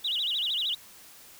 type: tone with vibrato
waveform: sine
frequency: 3339 Hz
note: G#7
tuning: 9 cents sharp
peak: -26 dBFS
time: 0.04-0.75 s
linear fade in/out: 10 ms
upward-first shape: sine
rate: 13 Hz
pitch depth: 280 cents each way
effects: white hiss -51 dBFS RMS until 1.39 s